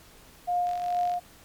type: tone with tremolo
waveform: sine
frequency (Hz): 710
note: F5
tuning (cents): +28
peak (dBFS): -22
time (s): 0.47-1.2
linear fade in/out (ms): 20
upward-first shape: triangle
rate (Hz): 2.3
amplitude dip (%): 55
type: click train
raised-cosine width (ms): 0.2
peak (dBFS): -27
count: 23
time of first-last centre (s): 0.67-1.139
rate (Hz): 46.9
effects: pink hiss -53 dBFS RMS until 1.44 s + MP3 96 kbps